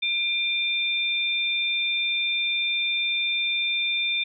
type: tone pair together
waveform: sine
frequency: 2391 / 3583 Hz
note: D7 / A7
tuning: +30 / +31 cents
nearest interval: perfect fifth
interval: 701 cents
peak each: -25 dBFS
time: 0.02-4.24 s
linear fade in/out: 10 ms
effects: none

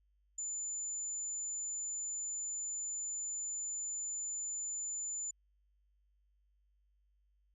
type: tone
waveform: sine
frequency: 7040 Hz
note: A8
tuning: in tune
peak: -37 dBFS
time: 0.38-5.31 s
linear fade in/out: 5 ms
effects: added 50 Hz sine -70 dBFS peak until 7.54 s

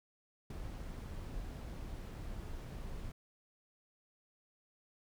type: noise with ADSR envelope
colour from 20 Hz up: brown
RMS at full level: -40 dBFS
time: 0.5-3.12 s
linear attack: 5 ms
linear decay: 20 ms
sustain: -4 dB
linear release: 6 ms
effects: none

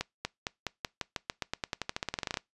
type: accelerating click train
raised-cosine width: 0.2 ms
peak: -14 dBFS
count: 24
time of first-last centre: 0.01-2.372 s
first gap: 240 ms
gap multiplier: 0.91
effects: noise-tail reverb RT60 0.2 s tail -24 dB re dry + resampled to 24000 Hz

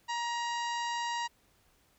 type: harmonic tone with a mistuned harmonic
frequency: 945 Hz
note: A#5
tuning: 23 cents sharp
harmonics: 1 / 2 / 3 / 4 / 5 / 6 / 7 / 8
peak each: -33 / -39 / -43 / -45 / -47 / -49 / -50 / -51 dBFS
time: 0.08-1.28 s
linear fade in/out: 20 ms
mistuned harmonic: 4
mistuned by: +44 cents
effects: pink hiss -68 dBFS RMS until 1.98 s

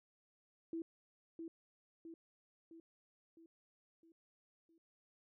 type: tone with echo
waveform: sine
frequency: 329.6 Hz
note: E4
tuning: in tune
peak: -39 dBFS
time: 0.73-0.82 s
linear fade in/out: 2 ms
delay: 660 ms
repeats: 6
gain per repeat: -5 dB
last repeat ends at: 4.78 s
effects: none

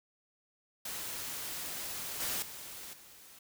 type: noise with level steps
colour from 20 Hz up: white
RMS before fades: -40 / -35 / -46 / -55 dBFS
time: 0.85-3.39 s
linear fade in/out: 5 ms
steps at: 2.2 / 2.42 / 2.93 s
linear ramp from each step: 5 ms
effects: none

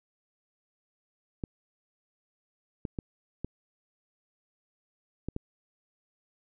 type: clicks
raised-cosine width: 3 ms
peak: -20 dBFS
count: 6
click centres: 1.438 / 2.852 / 2.988 / 3.446 / 5.286 / 5.364 s
effects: none

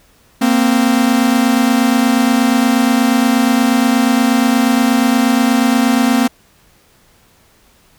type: tone pair together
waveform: 45% pulse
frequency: 231.9 / 260.3 Hz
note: A#3 / C4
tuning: -9 / -9 cents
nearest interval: major second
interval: 200 cents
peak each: -13 dBFS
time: 0.41-6.28 s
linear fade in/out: 10 ms
effects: pink hiss -51 dBFS RMS until 7.98 s

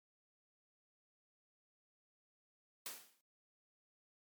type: noise with exponential decay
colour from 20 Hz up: white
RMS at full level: -42 dBFS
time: 2.86-3.21 s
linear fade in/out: 0 ms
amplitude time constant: 75 ms
effects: high-pass 200 Hz 12 dB/octave + MP3 96 kbps

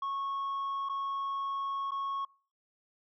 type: tone with dropouts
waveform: sine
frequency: 1100 Hz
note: C#6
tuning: 14 cents flat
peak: -29 dBFS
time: 0.02-2.25 s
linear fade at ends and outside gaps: 5 ms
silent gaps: 0.889-0.895 / 1.909-1.917 s
effects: noise-tail reverb RT60 0.4 s tail -26 dB re dry + tanh soft clip ceiling -31 dBFS

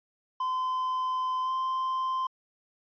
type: tone with pitch glide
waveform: triangle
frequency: 1026 to 1040.9 Hz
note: C6 to C6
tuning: -34 to -9 cents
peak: -25 dBFS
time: 0.4-2.27 s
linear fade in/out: 5 ms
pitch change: +25 cents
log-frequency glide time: 1.43-1.51 s
effects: resampled to 11025 Hz

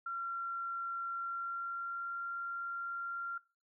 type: tone with pitch glide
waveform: sine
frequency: 1370 to 1381.9 Hz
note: F6 to F6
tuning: -34 to -19 cents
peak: -36 dBFS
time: 0.06-3.38 s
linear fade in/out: 5 ms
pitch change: +15 cents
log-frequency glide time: 1.07-2.24 s
effects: noise-tail reverb RT60 0.3 s tail -20 dB re dry

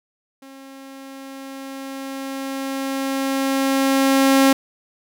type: tone with level ramp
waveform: sawtooth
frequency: 270 Hz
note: C#4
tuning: 45 cents flat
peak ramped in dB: -36 to -7 dBFS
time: 0.42-4.53 s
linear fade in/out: 5 ms
effects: none

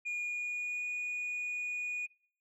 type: tone with pitch glide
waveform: sine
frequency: 2435 to 2458 Hz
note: D#7 to D#7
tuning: -38 to -22 cents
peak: -31 dBFS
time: 0.05-2.07 s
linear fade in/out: 20 ms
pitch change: +16 cents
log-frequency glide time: 0.2-0.85 s
effects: noise-tail reverb RT60 0.5 s tail -22 dB re dry + tanh soft clip ceiling -33 dBFS

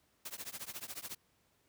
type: noise with tremolo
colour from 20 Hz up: white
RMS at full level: -41 dBFS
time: 0.25-1.15 s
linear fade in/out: 5 ms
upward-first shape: triangle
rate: 14 Hz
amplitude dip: 100%
effects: pink hiss -73 dBFS RMS until 1.68 s + high-pass 60 Hz 12 dB/octave

